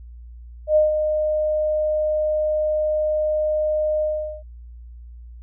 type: tone with ADSR envelope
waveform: sine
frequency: 613 Hz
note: D#5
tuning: 26 cents flat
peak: -11 dBFS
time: 0.67-4.43 s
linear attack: 89 ms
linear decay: 150 ms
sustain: -7 dB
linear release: 410 ms
effects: added 59 Hz sine -37 dBFS peak until 5.42 s